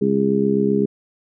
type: harmonic tone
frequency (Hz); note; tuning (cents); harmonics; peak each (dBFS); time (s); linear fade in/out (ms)
67.8; C#2; -38; 2 / 3 / 4 / 5 / 6; -29 / -19 / -23 / -25 / -19; 0.01-0.86; 10
effects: none